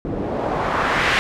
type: noise with low-pass filter sweep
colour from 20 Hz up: white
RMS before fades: -21 dBFS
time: 0.05-1.19 s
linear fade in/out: 0 ms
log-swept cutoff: 350 to 2500 Hz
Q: 1.3
effects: none